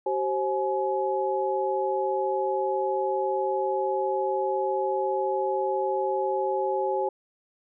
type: tone cluster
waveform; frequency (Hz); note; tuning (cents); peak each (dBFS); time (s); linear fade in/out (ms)
sine; 383.3 / 531 / 845; G4 / C5 / G#5; -39 / +25 / +30; -28; 0.06-7.09; 5
effects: none